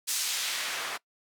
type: noise with band-pass filter sweep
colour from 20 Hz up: white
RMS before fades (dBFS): -32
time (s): 0.07-0.98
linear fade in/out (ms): 20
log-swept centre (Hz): 6800 to 1100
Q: 0.72
effects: noise-tail reverb RT60 0.1 s tail -22 dB re dry